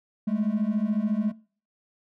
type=beating tone pair; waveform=triangle; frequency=204.5 / 218.5 Hz; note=G#3 / A3; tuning=-26 / -12 cents; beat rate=14 Hz; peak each=-24 / -23 dBFS; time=0.27-1.32 s; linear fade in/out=10 ms; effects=noise-tail reverb RT60 0.4 s tail -21 dB re dry + tanh soft clip ceiling -15 dBFS